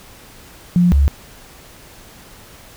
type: tone pair in turn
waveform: sine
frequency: 176.3 / 70.23 Hz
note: F3 / C#2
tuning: +17 / +23 cents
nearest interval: octave + major third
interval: 1594 cents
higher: first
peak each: -9 dBFS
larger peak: neither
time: 0.76-0.92 / 0.92-1.08 s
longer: neither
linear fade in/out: 0 ms
effects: pink hiss -42 dBFS RMS until 2.76 s